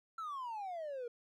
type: exponential sweep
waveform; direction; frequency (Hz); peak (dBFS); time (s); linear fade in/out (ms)
triangle; down; 1359 to 466.2; -37; 0.18-1.08; 5
effects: tanh soft clip ceiling -34 dBFS